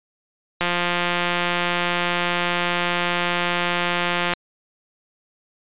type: click train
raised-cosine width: 0.3 ms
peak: -5 dBFS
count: 653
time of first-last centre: 0.61-4.336 s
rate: 175 Hz
effects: resampled to 8000 Hz